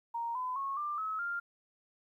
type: tone with pitch steps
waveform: sine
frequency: 932.3 / 1010.8 / 1096 / 1188.3 / 1288.4 / 1396.9 Hz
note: A#5 / B5 / C#6 / D6 / E6 / F6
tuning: 0 / +40 / -20 / +20 / -40 / 0 cents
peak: -33 dBFS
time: 0.14-1.4 s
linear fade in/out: 10 ms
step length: 210 ms
effects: 12-bit